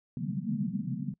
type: band-pass noise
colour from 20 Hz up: white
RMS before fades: -33 dBFS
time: 0.17-1.14 s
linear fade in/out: 2 ms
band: 130 to 240 Hz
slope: 96 dB/octave
effects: noise-tail reverb RT60 0.1 s tail -25 dB re dry